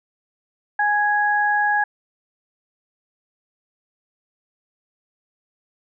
sine tone pair together, 830.6 / 1661.2 Hz, G#5 / G#6, 0 / 0 cents, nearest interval octave, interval 1200 cents, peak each -19 / -19 dBFS, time 0.79-1.84 s, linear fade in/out 5 ms, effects none

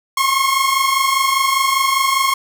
sawtooth tone pair together, 1068 / 1093 Hz, C6 / C#6, +35 / -25 cents, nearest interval unison, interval 40 cents, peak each -13 dBFS, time 0.17-2.34 s, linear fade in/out 5 ms, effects none

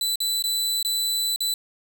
sawtooth tone with dropouts, 3990 Hz, B7, 17 cents sharp, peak -19 dBFS, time 0.01-1.54 s, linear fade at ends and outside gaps 2 ms, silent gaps 0.157-0.203 / 0.424-0.439 / 0.828-0.848 / 1.361-1.405 s, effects none

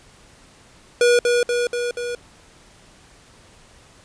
square tone with echo, 482.6 Hz, B4, 40 cents flat, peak -13 dBFS, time 1.01-1.19 s, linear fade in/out 2 ms, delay 240 ms, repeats 4, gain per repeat -3 dB, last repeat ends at 2.15 s, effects pink hiss -50 dBFS RMS until 4.04 s + resampled to 22050 Hz

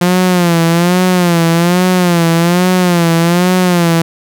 sawtooth tone with vibrato, 174.61 Hz, F3, in tune, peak -4 dBFS, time 0.01-4.02 s, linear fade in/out 5 ms, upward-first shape sine, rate 1.2 Hz, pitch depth 89 cents each way, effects none

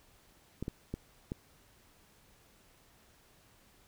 clicks, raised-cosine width 3 ms, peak -23 dBFS, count 4, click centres 0.626 / 0.681 / 0.94 / 1.319 s, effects pink hiss -64 dBFS RMS until 3.87 s

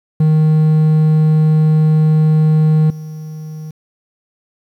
triangle tone with level steps, 155.6 Hz, D#3, in tune, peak -6 / -23 dBFS, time 0.2-3.71 s, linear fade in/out 5 ms, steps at 2.9 s, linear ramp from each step 2 ms, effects 8-bit

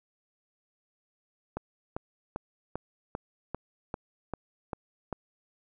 click train, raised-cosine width 1 ms, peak -19 dBFS, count 10, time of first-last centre 1.57-5.127 s, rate 2.53 Hz, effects none

